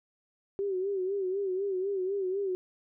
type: tone with vibrato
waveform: sine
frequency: 384.6 Hz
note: G4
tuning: 33 cents flat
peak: -28 dBFS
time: 0.59-2.55 s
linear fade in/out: 0 ms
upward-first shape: sine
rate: 4 Hz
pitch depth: 87 cents each way
effects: none